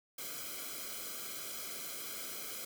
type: noise with comb filter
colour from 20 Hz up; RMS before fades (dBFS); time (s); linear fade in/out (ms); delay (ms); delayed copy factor
white; -43; 0.18-2.65; 5; 1.1; -1
effects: none